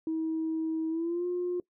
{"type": "tone with pitch glide", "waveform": "sine", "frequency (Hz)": [320.7, 355.8], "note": ["E4", "F4"], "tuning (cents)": [-48, 32], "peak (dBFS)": -27, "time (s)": [0.07, 1.6], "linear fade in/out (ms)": 2, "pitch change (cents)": 180, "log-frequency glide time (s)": [0.89, 1.26], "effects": ["noise-tail reverb RT60 0.1 s tail -22 dB re dry", "tanh soft clip ceiling -24 dBFS"]}